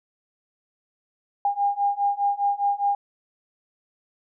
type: beating tone pair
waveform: sine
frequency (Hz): 805 / 809.9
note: G5 / G#5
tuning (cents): +46 / -44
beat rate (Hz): 4.9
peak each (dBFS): -24 / -23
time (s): 1.45-2.95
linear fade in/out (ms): 2
effects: none